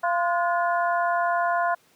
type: harmonic tone with a mistuned harmonic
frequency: 345.6 Hz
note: F4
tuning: 18 cents flat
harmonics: 2 / 3 / 4 / 5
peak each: -23 / -26 / -28 / -35 dBFS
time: 0.03-1.75 s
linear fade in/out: 10 ms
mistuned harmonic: 4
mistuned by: +69 cents
effects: pink hiss -60 dBFS RMS until 1.95 s + high-pass 200 Hz 12 dB/octave